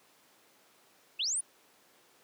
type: linear sweep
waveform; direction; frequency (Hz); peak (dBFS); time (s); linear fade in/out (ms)
sine; up; 2489 to 9956; -29; 1.19-1.41; 10
effects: pink hiss -63 dBFS RMS until 2.23 s + high-pass 300 Hz 12 dB/octave